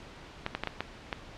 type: clicks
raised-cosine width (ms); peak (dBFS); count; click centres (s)
0.3; -14; 6; 0.464 / 0.55 / 0.636 / 0.673 / 0.806 / 1.128
effects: pink hiss -48 dBFS RMS until 1.37 s + low-pass 4000 Hz 12 dB/octave